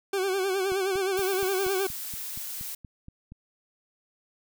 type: tone with vibrato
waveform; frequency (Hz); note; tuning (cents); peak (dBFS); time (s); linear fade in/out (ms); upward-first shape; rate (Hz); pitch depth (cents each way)
40% pulse; 383.1; G4; -40; -24; 0.13-1.87; 5; sine; 9.6; 71
type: click train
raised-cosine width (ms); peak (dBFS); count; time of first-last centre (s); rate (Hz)
5; -31; 12; 0.72-3.32; 4.23
type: noise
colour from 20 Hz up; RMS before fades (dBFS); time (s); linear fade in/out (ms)
blue; -36; 1.17-2.75; 5
effects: none